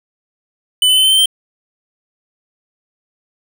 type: tone with pitch steps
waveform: square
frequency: 3000 / 3026 / 3052 / 3079 / 3106 / 3133 Hz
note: F#7 / F#7 / G7 / G7 / G7 / G7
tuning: +23 / +38 / -47 / -32 / -17 / -2 cents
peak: -9 dBFS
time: 0.82-1.258 s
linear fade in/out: 2 ms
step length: 73 ms
effects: none